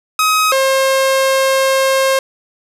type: tone pair in turn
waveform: sawtooth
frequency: 1266 / 534.1 Hz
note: D#6 / C5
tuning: +30 / +36 cents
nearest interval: octave + minor third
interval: 1494 cents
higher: first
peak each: -7 dBFS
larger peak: neither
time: 0.19-0.52 / 0.52-2.19 s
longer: second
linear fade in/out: 2 ms
effects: resampled to 32000 Hz + 7-bit